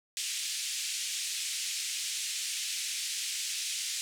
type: band-pass noise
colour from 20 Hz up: white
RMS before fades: -35 dBFS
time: 0.17-4.01 s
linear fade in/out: 0 ms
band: 2300 to 8600 Hz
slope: 24 dB/octave
effects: none